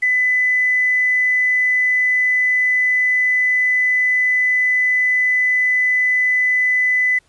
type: tone with quantisation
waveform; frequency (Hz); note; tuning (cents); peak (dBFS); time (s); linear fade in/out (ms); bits
sine; 2003; B6; +24; -13; 0.02-7.19; 10; 7
effects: pink hiss -58 dBFS RMS until 7.28 s + resampled to 24000 Hz